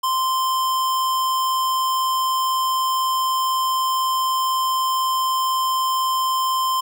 square tone, 1042 Hz, C6, 7 cents flat, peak -19 dBFS, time 0.03-6.81 s, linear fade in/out 10 ms, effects none

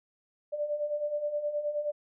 sine beating tone pair, 584 / 593.5 Hz, D5 / D5, -10 / +18 cents, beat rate 9.5 Hz, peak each -36 / -30 dBFS, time 0.52-1.92 s, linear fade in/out 20 ms, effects none

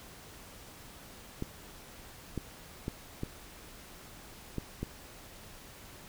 clicks, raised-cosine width 3 ms, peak -21 dBFS, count 6, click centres 1.424 / 2.377 / 2.881 / 3.234 / 4.583 / 4.83 s, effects pink hiss -51 dBFS RMS until 6.08 s

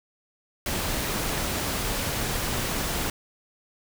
pink noise, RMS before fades -28 dBFS, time 0.66-3.1 s, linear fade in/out 2 ms, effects none

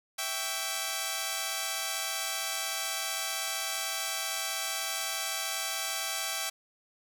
5% pulse chord, C# diminished, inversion first, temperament equal with one note detuned, 659.3 / 784 / 1130.7 Hz, E5 / G5 / C#6, 0 / 0 / +34 cents, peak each -25 / -23 / -25 dBFS, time 0.18-6.5 s, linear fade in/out 10 ms, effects none

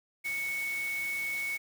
sine tone in noise, 2217 Hz, C#7, in tune, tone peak -31 dBFS, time 0.24-1.58 s, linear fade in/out 20 ms, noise white, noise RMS -44 dBFS, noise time 0.24-1.58 s, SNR +10 dB, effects none

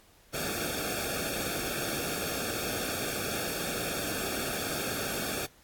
pink noise with comb filter, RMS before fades -33 dBFS, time 0.33-5.47 s, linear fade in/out 20 ms, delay 1 ms, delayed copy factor -0.9, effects pink hiss -60 dBFS RMS until 5.63 s + AAC 64 kbps

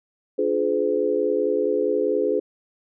sine chord, D diminished seventh, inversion none, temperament just, 293.7 / 352.4 / 422.9 / 507.5 Hz, D4 / F4 / Ab4 / Cb5, 0 / +16 / +31 / +47 cents, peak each -28 / -27 / -22 / -24 dBFS, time 0.38-2.4 s, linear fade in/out 10 ms, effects none

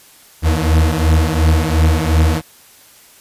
40% pulse beating tone pair, 77.9 / 80.7 Hz, D#2 / E2, +3 / -36 cents, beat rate 2.8 Hz, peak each -13 dBFS, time 0.42-2.42 s, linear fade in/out 50 ms, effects white hiss -45 dBFS RMS until 3.2 s + resampled to 32000 Hz

